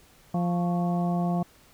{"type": "harmonic tone with a mistuned harmonic", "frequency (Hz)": 174.61, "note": "F3", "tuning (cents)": 0, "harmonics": [1, 2, 3, 4, 5, 6], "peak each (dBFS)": [-24, -36, -40, -31, -42, -41], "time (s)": [0.34, 1.43], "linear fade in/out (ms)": 5, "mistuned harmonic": 6, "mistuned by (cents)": 90, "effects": ["pink hiss -57 dBFS RMS until 1.73 s"]}